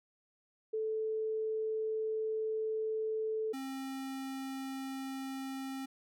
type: tone pair in turn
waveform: sine / square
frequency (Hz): 437.9 / 267.4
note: A4 / C4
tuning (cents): -8 / +38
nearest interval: major sixth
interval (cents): 854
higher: first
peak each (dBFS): -32 / -39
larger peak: first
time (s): 0.73-3.53 / 3.53-5.86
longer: first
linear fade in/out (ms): 10
effects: none